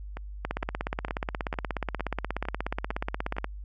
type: two click trains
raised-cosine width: 0.5 ms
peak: -22 / -14 dBFS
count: 8 / 51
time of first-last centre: 0.17-3.366 / 0.45-3.444 s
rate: 2.19 / 16.7 Hz
effects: added 50 Hz sine -37 dBFS peak until 3.64 s